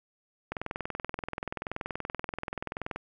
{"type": "click train", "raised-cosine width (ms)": 0.5, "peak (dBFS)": -18, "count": 52, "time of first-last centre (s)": [0.52, 2.96], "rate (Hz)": 20.9, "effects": []}